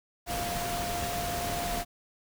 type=tone in noise; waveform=sine; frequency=698.5 Hz; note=F5; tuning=in tune; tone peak=-33 dBFS; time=0.26-1.85 s; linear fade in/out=50 ms; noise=pink; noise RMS=-34 dBFS; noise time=0.26-1.85 s; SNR=-2 dB; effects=none